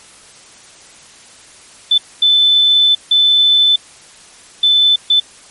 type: tone bursts at uneven times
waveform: sine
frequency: 3516 Hz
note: A7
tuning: 2 cents flat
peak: -7 dBFS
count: 5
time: 1.91-1.98 / 2.22-2.95 / 3.11-3.76 / 4.63-4.96 / 5.1-5.2 s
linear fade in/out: 5 ms
effects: white hiss -41 dBFS RMS until 5.5 s + MP3 48 kbps